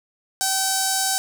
5% pulse tone with notch filter, 769 Hz, G5, 33 cents flat, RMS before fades -22 dBFS, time 0.41-1.18 s, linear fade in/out 0 ms, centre 2500 Hz, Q 0.65, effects 7-bit

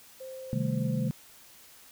sine tone with pitch glide, 523.3 to 515.8 Hz, C5 to C5, 0 to -25 cents, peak -39 dBFS, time 0.2-1.09 s, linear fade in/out 10 ms, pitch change -25 cents, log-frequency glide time 0.41-0.93 s
sine chord, A half-diminished seventh, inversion first, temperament equal, 130.81 / 155.56 / 196 / 220 Hz, C3 / Eb3 / G3 / A3, 0 / 0 / 0 / 0 cents, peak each -31 / -32 / -34 / -32 dBFS, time 0.53-1.11 s, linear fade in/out 0 ms
effects white hiss -54 dBFS RMS until 1.91 s

